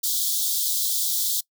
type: high-pass noise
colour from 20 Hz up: white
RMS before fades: -24 dBFS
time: 0.03-1.41 s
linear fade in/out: 10 ms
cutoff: 3300 Hz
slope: 96 dB/octave
effects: noise-tail reverb RT60 0.1 s tail -23 dB re dry